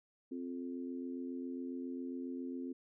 harmonic tone, 87.31 Hz, F2, in tune, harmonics 3 / 4 / 5, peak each -40 / -46 / -52 dBFS, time 0.31-2.73 s, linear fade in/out 10 ms, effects none

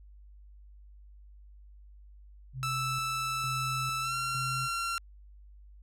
sine tone with tremolo, 130.7 Hz, C3, 1 cent flat, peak -35 dBFS, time 2.53-4.69 s, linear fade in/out 50 ms, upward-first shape square, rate 1.1 Hz, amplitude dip 60%
sawtooth tone with pitch glide, 1318.5 to 1368.9 Hz, E6 to F6, 0 to -35 cents, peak -27 dBFS, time 2.63-4.98 s, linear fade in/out 0 ms, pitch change +65 cents, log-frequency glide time 4.01-4.15 s
effects added 50 Hz sine -50 dBFS peak until 5.82 s + low-pass 12000 Hz 12 dB/octave

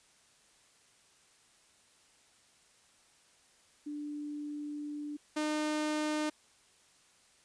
sine / sawtooth tone pair in turn, 294.8 / 304.3 Hz, D4 / D#4, +7 / -38 cents, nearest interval minor second, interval 55 cents, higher second, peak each -37 / -27 dBFS, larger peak second, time 3.86-5.17 / 5.36-6.3 s, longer first, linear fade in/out 10 ms, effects white hiss -65 dBFS RMS until 7.44 s + resampled to 22050 Hz

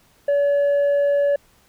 sine tone with tanh clipping, 570 Hz, C#5, 48 cents sharp, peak -16 dBFS, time 0.28-1.36 s, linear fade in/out 5 ms, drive 3 dB, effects pink hiss -57 dBFS RMS until 1.68 s

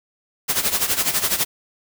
white noise with tremolo, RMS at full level -18 dBFS, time 0.48-1.45 s, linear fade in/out 20 ms, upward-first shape sine, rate 12 Hz, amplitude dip 75%, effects none

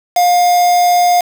triangle tone with quantisation, 709 Hz, F5, 26 cents sharp, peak -6 dBFS, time 0.16-1.21 s, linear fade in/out 5 ms, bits 3, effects none

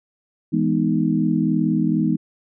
sine chord, E major seventh, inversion none, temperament equal, 164.81 / 207.7 / 246.9 / 311.1 Hz, E3 / G#3 / B3 / D#4, 0 / 0 / 0 / 0 cents, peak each -22 dBFS, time 0.52-2.17 s, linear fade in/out 20 ms, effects none

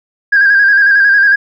sine tone with vibrato, 1619 Hz, G#6, 45 cents flat, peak -4 dBFS, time 0.32-1.36 s, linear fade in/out 10 ms, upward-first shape square, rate 11 Hz, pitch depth 39 cents each way, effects tanh soft clip ceiling -1 dBFS

